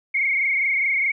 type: tone with frequency modulation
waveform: sine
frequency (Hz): 2183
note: C#7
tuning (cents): -27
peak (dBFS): -18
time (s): 0.14-1.12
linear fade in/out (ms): 10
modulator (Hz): 24.8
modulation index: 3.3
effects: none